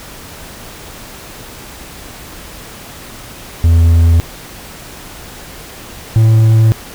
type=tone pair in turn; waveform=triangle; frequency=83.4 / 111.33 Hz; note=E2 / A2; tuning=+21 / +21 cents; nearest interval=perfect fourth; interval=500 cents; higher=second; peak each=-3 dBFS; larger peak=neither; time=3.64-4.2 / 6.16-6.72 s; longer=neither; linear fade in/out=0 ms; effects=pink hiss -32 dBFS RMS until 6.94 s